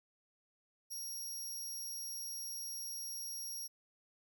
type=tone with amplitude modulation; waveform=20% pulse; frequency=5620 Hz; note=F8; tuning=10 cents sharp; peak=-34 dBFS; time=0.9-3.68 s; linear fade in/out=20 ms; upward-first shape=sine; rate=197 Hz; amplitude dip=40%; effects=none